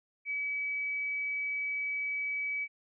sine tone, 2284 Hz, D7, 49 cents flat, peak -31 dBFS, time 0.25-2.68 s, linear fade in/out 50 ms, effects none

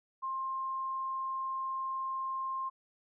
sine tone, 1059 Hz, C6, 21 cents sharp, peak -33 dBFS, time 0.22-2.7 s, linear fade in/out 20 ms, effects none

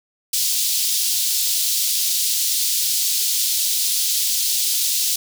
pink high-pass noise, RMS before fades -20 dBFS, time 0.33-5.16 s, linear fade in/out 5 ms, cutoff 3800 Hz, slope 24 dB/octave, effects none

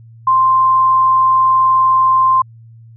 sine tone, 1046.5 Hz, C6, in tune, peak -8 dBFS, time 0.27-2.42 s, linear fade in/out 5 ms, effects added 114 Hz sine -37 dBFS peak until 2.96 s

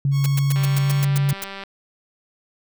sine tone with pitch glide, 139.1 to 140.88 Hz, C#3 to C#3, +6 to +28 cents, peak -16 dBFS, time 0.05-1.33 s, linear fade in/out 2 ms, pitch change +22 cents, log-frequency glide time 0.82-0.93 s
10% pulse tone, 1100 Hz, C#6, 14 cents flat, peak -26 dBFS, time 0.11-1.07 s, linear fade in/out 50 ms
white noise bursts, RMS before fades -28 dBFS, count 10, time 0.24-1.44 s, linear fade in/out 2 ms, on 21 ms, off 110 ms
click train, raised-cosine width 0.3 ms, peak -18 dBFS, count 212, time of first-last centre 0.56-1.637 s, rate 196 Hz
effects none

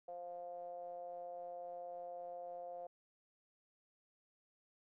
triangle ring-modulated tone, 87.31 Hz, F2, in tune, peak -40 dBFS, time 0.08-2.87 s, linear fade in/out 5 ms, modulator 613 Hz, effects none

